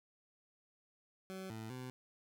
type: tone with pitch steps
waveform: 20% pulse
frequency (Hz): 189.3 / 110.8 / 127.4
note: F#3 / A2 / C3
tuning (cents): +40 / +13 / -46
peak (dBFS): -39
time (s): 1.3-1.9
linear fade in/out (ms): 0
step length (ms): 200
effects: none